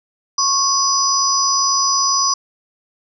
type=tone cluster; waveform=sine; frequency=1095 / 4972 / 5910 Hz; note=C#6 / D#8 / F#8; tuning=-22 / -2 / -3 cents; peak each=-18 dBFS; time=0.38-2.34 s; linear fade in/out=5 ms; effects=none